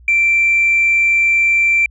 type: tone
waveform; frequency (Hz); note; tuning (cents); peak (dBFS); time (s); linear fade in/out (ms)
sine; 2349; D7; 0; -9; 0.08-1.86; 2
effects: tanh soft clip ceiling -6 dBFS + added 60 Hz sine -40 dBFS peak until 1.9 s